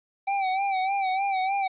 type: tone with vibrato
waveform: square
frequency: 772 Hz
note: G5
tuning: 27 cents flat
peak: -24 dBFS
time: 0.27-1.68 s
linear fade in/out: 10 ms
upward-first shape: sine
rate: 3.3 Hz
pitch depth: 63 cents each way
effects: resampled to 8000 Hz + 11-bit